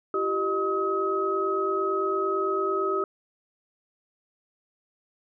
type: tone cluster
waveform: sine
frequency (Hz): 340.1 / 389 / 614 / 1272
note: F4 / G4 / D#5 / D#6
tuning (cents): -46 / -13 / -23 / +38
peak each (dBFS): -34 / -26 / -35 / -27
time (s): 0.14-3.04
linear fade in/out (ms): 2
effects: none